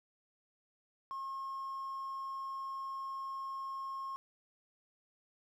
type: tone with hard clipping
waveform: triangle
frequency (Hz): 1078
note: C#6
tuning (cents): -49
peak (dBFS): -39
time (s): 1.11-4.16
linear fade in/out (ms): 0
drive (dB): 4
effects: none